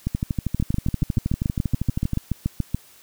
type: two click trains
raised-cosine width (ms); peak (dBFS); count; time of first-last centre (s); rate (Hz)
5; -10 / -9; 27 / 16; 0.07-2.133 / 0.6-2.746; 12.6 / 6.99
effects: white hiss -51 dBFS RMS until 3.02 s